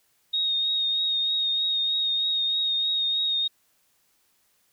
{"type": "tone with vibrato", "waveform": "sine", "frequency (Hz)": 3729, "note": "A#7", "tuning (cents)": 0, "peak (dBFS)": -22, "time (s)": [0.33, 3.48], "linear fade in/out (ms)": 10, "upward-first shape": "triangle", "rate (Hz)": 3.2, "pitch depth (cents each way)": 26, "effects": ["white hiss -67 dBFS RMS until 4.72 s"]}